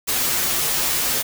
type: noise with comb filter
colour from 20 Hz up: white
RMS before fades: -21 dBFS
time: 0.07-1.23 s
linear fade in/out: 20 ms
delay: 10 ms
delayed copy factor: -0.95
effects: none